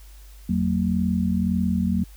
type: tone cluster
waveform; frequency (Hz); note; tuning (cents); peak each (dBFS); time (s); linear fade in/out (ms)
sine; 84.4 / 187.4 / 229.2; E2 / F#3 / A#3; +41 / +22 / -29; -27 / -22 / -24; 0.49-2.04; 5
effects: added 50 Hz sine -42 dBFS peak until 2.16 s + white hiss -54 dBFS RMS until 2.16 s